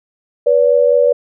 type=tone pair together; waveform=sine; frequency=489.2 / 574.1 Hz; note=B4 / D5; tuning=-16 / -39 cents; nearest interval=minor third; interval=277 cents; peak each=-11 dBFS; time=0.46-1.13 s; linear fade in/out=10 ms; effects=none